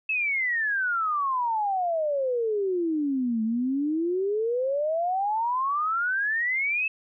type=exponential two-way sweep; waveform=sine; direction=down then up; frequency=2637 to 217 to 2637 Hz; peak=-23 dBFS; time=0.09-6.88 s; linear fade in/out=5 ms; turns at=3.43 s; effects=none